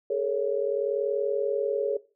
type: tone cluster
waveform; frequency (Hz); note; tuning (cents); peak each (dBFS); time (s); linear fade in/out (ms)
sine; 414.5 / 454.8 / 556; G#4 / A#4 / C#5; -3 / -43 / +5; -28; 0.1-1.97; 5
effects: noise-tail reverb RT60 0.3 s tail -17 dB re dry